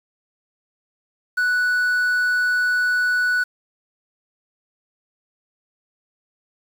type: tone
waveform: triangle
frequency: 1480 Hz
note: F#6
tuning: in tune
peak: -15 dBFS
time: 1.37-3.44 s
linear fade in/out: 10 ms
effects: 7-bit